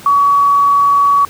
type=tone; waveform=sine; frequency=1131 Hz; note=C#6; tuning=34 cents sharp; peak=-7 dBFS; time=0.06-1.25 s; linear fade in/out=2 ms; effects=pink hiss -35 dBFS RMS until 1.29 s + high-pass 80 Hz 12 dB/octave